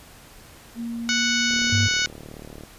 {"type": "tone with pitch glide", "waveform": "sine", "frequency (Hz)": [233.1, 235], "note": ["A#3", "A#3"], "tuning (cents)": [0, 14], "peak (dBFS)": -27, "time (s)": [0.75, 1.89], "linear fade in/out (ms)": 50, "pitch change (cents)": 14, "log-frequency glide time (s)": [1.06, 1.33]}
{"type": "harmonic tone", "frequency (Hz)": 740, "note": "F#5", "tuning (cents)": 0, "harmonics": [2, 3, 4, 5, 6, 7, 8, 9], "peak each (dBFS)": [-25, -27, -28, -29, -30, -30, -31, -32], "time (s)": [1.09, 2.06], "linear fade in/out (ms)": 0}
{"type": "click train", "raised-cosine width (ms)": 2, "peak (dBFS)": -26, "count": 43, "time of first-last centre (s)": [1.51, 2.636], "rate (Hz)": 37.3}
{"type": "tone", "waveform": "sine", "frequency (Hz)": 100.4, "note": "G2", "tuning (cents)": 42, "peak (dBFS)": -19, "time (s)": [1.72, 1.88], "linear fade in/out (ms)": 10}
{"effects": ["pink hiss -47 dBFS RMS until 2.78 s", "resampled to 32000 Hz"]}